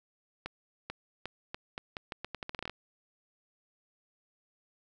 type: accelerating click train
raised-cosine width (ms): 0.3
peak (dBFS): -21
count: 17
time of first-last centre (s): 0.46-2.696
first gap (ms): 440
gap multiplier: 0.81
effects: none

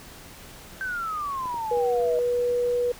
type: exponential sweep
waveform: sine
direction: down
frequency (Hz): 1568 to 617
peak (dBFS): -27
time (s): 0.81-2.19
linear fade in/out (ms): 0
type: clicks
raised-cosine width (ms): 2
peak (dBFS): -28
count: 3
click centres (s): 1.457 / 1.543 / 1.772
type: tone with pitch glide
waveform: sine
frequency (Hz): 483.4 to 486.5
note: B4 to B4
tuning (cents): -37 to -26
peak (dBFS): -21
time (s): 1.71-2.92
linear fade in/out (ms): 5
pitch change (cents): +11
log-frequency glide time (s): 1.88-2.11
effects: pink hiss -45 dBFS RMS until 2.99 s

